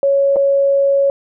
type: tone with dropouts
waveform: sine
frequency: 555 Hz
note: C#5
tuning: 2 cents sharp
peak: -10 dBFS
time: 0.03-1.1 s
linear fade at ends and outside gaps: 1 ms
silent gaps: 0.36-0.366 s
effects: none